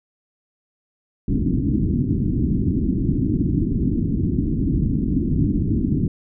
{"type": "low-pass noise", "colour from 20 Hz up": "white", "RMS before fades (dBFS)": -20, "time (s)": [1.28, 6.08], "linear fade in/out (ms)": 2, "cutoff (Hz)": 310, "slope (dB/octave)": 48, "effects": []}